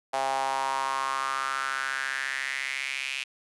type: tone with high-pass filter sweep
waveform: sawtooth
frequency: 134.4 Hz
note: C3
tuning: 47 cents sharp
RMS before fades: -30 dBFS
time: 0.13-3.24 s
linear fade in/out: 10 ms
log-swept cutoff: 740 to 2600 Hz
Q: 4.9
effects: resampled to 24000 Hz